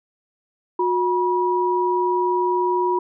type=tone pair together; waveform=sine; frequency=362 / 967.2 Hz; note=F#4 / B5; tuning=-38 / -36 cents; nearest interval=octave + perfect fourth; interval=1702 cents; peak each=-20 dBFS; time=0.79-2.99 s; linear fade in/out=5 ms; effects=none